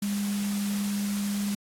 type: tone in noise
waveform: sine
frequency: 202.8 Hz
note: G#3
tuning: 41 cents flat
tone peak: -26 dBFS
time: 0.02-1.55 s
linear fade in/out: 5 ms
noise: white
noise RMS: -37 dBFS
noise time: 0.02-1.55 s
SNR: +8 dB
effects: low-pass 12000 Hz 12 dB/octave + AAC 64 kbps